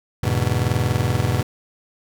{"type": "chord", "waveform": "40% pulse", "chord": "E dominant seventh", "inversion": "none", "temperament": "just", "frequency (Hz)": [82.41, 103.01, 123.61, 148.33], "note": ["E2", "G#2", "B2", "D3"], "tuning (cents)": [0, -14, 2, 18], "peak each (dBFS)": [-26, -21, -21, -27], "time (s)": [0.23, 1.43], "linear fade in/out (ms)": 5, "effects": []}